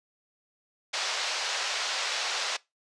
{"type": "band-pass noise", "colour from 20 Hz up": "white", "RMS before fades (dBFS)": -31, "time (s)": [0.93, 2.57], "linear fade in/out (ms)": 10, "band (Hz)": [530, 5600], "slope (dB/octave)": 24, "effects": ["noise-tail reverb RT60 0.2 s tail -21 dB re dry", "resampled to 22050 Hz"]}